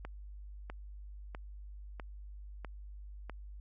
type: click train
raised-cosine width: 0.5 ms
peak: -28 dBFS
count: 6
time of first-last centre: 0.05-3.297 s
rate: 1.54 Hz
effects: added 50 Hz sine -45 dBFS peak until 3.6 s

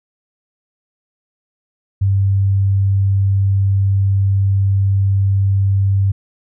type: tone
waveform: sine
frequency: 98 Hz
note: G2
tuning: in tune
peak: -11 dBFS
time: 2.01-6.12 s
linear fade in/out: 10 ms
effects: none

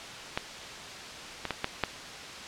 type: clicks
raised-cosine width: 0.3 ms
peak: -11 / -15 / -13 / -11 / -9 dBFS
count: 5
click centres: 0.375 / 1.453 / 1.507 / 1.644 / 1.837 s
effects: white hiss -41 dBFS RMS until 2.47 s + low-pass 5000 Hz 12 dB/octave

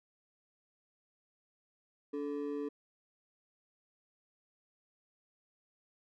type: ring-modulated tone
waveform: triangle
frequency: 362 Hz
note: F#4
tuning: 38 cents flat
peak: -30 dBFS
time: 2.13-2.69 s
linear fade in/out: 10 ms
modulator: 74.3 Hz
effects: none

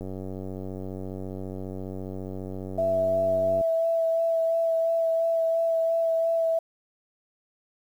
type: click train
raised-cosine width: 2 ms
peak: -23 dBFS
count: 342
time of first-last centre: 0.01-3.611 s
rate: 94.7 Hz
type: tone with vibrato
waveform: sine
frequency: 659.3 Hz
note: E5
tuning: in tune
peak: -21 dBFS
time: 2.78-6.59 s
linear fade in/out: 5 ms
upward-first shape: sine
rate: 2.9 Hz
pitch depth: 12 cents each way
effects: 9-bit

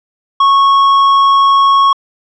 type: tone with tanh clipping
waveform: sine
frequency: 1102 Hz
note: C#6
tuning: 11 cents flat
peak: -7 dBFS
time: 0.4-1.93 s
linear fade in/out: 5 ms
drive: 9 dB
effects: low-pass 5000 Hz 12 dB/octave

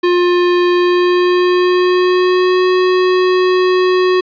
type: tone with pitch glide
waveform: square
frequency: 354.5 to 367.4 Hz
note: F4 to F#4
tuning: +26 to -12 cents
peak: -10 dBFS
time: 0.03-4.21 s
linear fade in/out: 10 ms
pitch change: +62 cents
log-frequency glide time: 0.73-2.66 s
effects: resampled to 11025 Hz + 8-bit

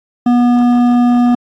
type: tone with hard clipping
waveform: triangle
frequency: 243 Hz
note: B3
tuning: 28 cents flat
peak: -9 dBFS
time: 0.26-1.35 s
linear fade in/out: 5 ms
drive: 13 dB
effects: AAC 64 kbps

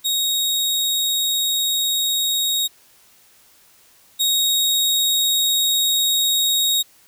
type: tone pair in turn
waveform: sawtooth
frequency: 3764 / 3764 Hz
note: A#7 / A#7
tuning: +16 / +16 cents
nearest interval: unison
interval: 0 cents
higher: neither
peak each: -15 / -13 dBFS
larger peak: second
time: 0.04-2.68 / 4.19-6.83 s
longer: neither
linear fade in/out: 20 ms
effects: white hiss -53 dBFS RMS until 7.07 s

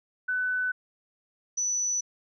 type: tone pair in turn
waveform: sine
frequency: 1500 / 5957 Hz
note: F#6 / F#8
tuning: +23 / +11 cents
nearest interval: 2 octaves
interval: 2388 cents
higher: second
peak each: -25 dBFS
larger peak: neither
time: 0.28-0.72 / 1.57-2.01 s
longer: neither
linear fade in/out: 10 ms
effects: none

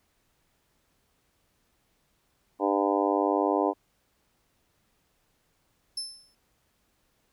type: harmonic tone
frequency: 100 Hz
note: G2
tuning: 35 cents sharp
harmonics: 3 / 4 / 5 / 6 / 7 / 8 / 9 / 10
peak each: -28 / -29 / -30 / -31 / -31 / -32 / -33 / -33 dBFS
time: 2.59-3.74 s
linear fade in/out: 50 ms
type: tone with exponential decay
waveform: 35% pulse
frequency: 5274 Hz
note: E8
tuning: in tune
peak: -26 dBFS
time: 5.97-6.35 s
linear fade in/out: 5 ms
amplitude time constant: 82 ms
effects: pink hiss -71 dBFS RMS until 7.32 s

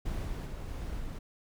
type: noise with level steps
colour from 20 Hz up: brown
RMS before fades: -34 / -36 / -39 / -37 / -39 dBFS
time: 0.05-1.19 s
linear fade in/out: 10 ms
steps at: 0.24 / 0.45 / 0.68 / 0.99 s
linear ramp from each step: 20 ms
effects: none

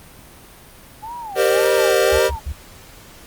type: tone with vibrato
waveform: sine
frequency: 830.6 Hz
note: G#5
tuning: in tune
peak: -28 dBFS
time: 1.02-2.4 s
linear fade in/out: 20 ms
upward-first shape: sine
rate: 1.8 Hz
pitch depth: 260 cents each way
type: chord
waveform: square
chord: C minor seventh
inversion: second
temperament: equal with one note detuned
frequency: 392 / 466.2 / 523.3 / 607.3 Hz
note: G4 / Bb4 / C5 / Eb5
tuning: 0 / 0 / 0 / -42 cents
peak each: -20 dBFS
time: 1.35-2.31 s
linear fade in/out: 50 ms
type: tone bursts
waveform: sine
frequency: 70.1 Hz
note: C#2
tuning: 20 cents sharp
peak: -22 dBFS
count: 3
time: 2.12-2.527 s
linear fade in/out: 10 ms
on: 69 ms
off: 100 ms
effects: pink hiss -43 dBFS RMS until 3.26 s + Opus 32 kbps

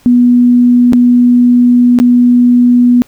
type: tone with dropouts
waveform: sine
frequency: 244.2 Hz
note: B3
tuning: 19 cents flat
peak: -3 dBFS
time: 0.06-3.02 s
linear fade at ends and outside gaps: 0 ms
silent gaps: 0.924-0.933 / 1.988-2 s
effects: pink hiss -46 dBFS RMS until 3.07 s

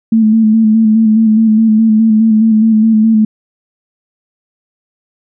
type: tone with vibrato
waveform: sine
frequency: 220 Hz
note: A3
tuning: in tune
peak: -5 dBFS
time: 0.12-3.25 s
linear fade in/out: 5 ms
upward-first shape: square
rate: 4.8 Hz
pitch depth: 31 cents each way
effects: none

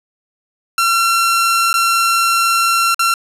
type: tone with dropouts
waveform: sawtooth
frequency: 1361 Hz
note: F6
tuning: 45 cents flat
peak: -8 dBFS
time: 0.78-3.14 s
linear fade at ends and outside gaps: 2 ms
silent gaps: 1.73-1.74 / 2.945-2.993 s
effects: resampled to 32000 Hz + 8-bit

